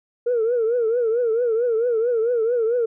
sine tone with vibrato, 466.2 Hz, A#4, in tune, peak -16 dBFS, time 0.26-2.86 s, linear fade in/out 10 ms, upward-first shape triangle, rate 4.5 Hz, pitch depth 130 cents each way, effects tanh soft clip ceiling -14 dBFS

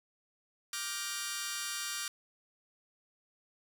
10% pulse chord, G minor seventh, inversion second, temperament just, 1176 / 1411.2 / 1568 / 1881.6 Hz, D6 / F6 / G6 / Bb6, +2 / +18 / 0 / +16 cents, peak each -34 dBFS, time 0.73-2.08 s, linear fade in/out 2 ms, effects none

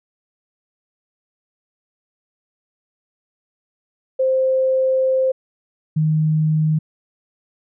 sine tone pair in turn, 523.3 / 155.58 Hz, C5 / D#3, 0 / 0 cents, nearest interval octave + major sixth, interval 2100 cents, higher first, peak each -14 dBFS, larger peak neither, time 4.19-5.32 / 5.96-6.79 s, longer first, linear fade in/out 10 ms, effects none

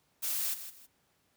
blue noise with echo, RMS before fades -33 dBFS, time 0.22-0.55 s, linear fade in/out 20 ms, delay 160 ms, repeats 2, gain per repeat -11 dB, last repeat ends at 0.87 s, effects pink hiss -72 dBFS RMS until 1.36 s + high-pass 80 Hz 12 dB/octave

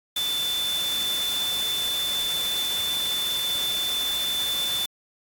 sine tone in noise, 3520 Hz, A7, in tune, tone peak -24 dBFS, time 0.16-4.86 s, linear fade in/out 5 ms, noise white, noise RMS -32 dBFS, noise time 0.16-4.86 s, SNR +5 dB, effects AAC 64 kbps

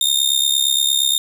sawtooth tone with amplitude modulation, 3659 Hz, A#7, 33 cents flat, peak -8 dBFS, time 0.01-1.18 s, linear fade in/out 2 ms, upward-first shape sine, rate 68.6 Hz, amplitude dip 80%, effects none

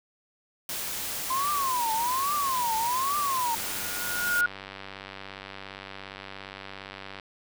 white noise, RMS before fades -33 dBFS, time 0.69-4.41 s, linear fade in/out 2 ms
sine tone with vibrato, 1024 Hz, C6, 38 cents flat, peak -25 dBFS, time 1.3-3.55 s, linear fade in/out 5 ms, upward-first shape triangle, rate 1.2 Hz, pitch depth 270 cents each way
sine tone with exponential growth, 1436 Hz, F6, 48 cents sharp, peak -19 dBFS, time 3.35-4.46 s, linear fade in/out 2 ms, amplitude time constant 240 ms
click train, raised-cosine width 0.3 ms, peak -23 dBFS, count 354, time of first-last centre 3.57-7.198 s, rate 97.3 Hz
effects none

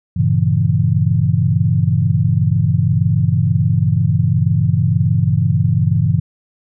sine chord, G diminished seventh, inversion none, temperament equal, 98 / 116.54 / 138.59 / 164.81 Hz, G2 / Bb2 / Db3 / Fb3, 0 / 0 / 0 / 0 cents, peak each -17 dBFS, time 0.16-6.2 s, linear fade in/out 10 ms, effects none

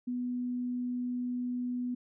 sine tone, 246.9 Hz, B3, in tune, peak -31 dBFS, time 0.07-1.95 s, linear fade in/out 10 ms, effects none

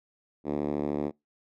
5% pulse tone with band-pass filter, 73.42 Hz, D2, in tune, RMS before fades -30 dBFS, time 0.44-1.12 s, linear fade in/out 50 ms, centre 300 Hz, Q 1.5, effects noise-tail reverb RT60 0.2 s tail -26 dB re dry

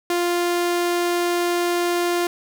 sawtooth tone, 349.2 Hz, F4, in tune, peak -15 dBFS, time 0.1-2.27 s, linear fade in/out 2 ms, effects none

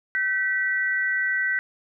sine tone pair together, 1532.8 / 1952 Hz, G6 / B6, -39 / -21 cents, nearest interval major third, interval 418 cents, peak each -24 dBFS, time 0.15-1.59 s, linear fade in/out 0 ms, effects none

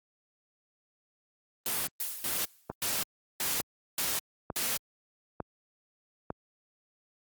white noise bursts, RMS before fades -31 dBFS, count 6, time 1.66-4.77 s, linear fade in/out 2 ms, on 210 ms, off 370 ms
blue noise with exponential decay, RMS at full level -31 dBFS, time 2-2.74 s, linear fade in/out 2 ms, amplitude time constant 160 ms
click train, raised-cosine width 1 ms, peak -19 dBFS, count 5, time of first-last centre 2.7-6.304 s, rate 1.11 Hz
effects high-pass 60 Hz 12 dB/octave + Opus 24 kbps

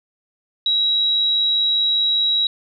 sine tone, 3865 Hz, B7, 38 cents flat, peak -15 dBFS, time 0.66-2.47 s, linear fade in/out 2 ms, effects none

